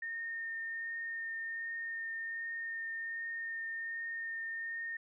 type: tone with vibrato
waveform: sine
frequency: 1828 Hz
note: A#6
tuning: 34 cents flat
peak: -37 dBFS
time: 0.02-4.97 s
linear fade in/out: 5 ms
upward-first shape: triangle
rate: 1.3 Hz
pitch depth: 10 cents each way
effects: none